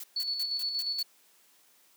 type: noise bursts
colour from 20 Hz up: blue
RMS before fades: -41 dBFS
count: 6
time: 0-1.022 s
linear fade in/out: 2 ms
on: 37 ms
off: 160 ms
type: tone with tremolo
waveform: sine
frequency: 4432 Hz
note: C#8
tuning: 1 cent flat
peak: -28 dBFS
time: 0.16-1.03 s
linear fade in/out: 5 ms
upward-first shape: square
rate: 8.5 Hz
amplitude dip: 40%
effects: white hiss -63 dBFS RMS until 1.96 s + high-pass 200 Hz 12 dB/octave